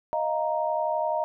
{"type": "chord", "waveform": "sine", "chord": "Eb suspended second", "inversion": "none", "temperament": "equal with one note detuned", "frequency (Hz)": [622.3, 694, 932.3], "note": ["Eb5", "F5", "Bb5"], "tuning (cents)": [0, -11, 0], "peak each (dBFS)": [-27, -30, -28], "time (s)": [0.13, 1.24], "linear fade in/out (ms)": 0, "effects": []}